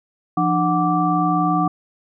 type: tone cluster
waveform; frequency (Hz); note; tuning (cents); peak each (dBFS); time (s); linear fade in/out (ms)
sine; 172.6 / 300.6 / 738 / 1169; F3 / D4 / F#5 / D6; -20 / +40 / -5 / -8; -21; 0.37-1.68; 5
effects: none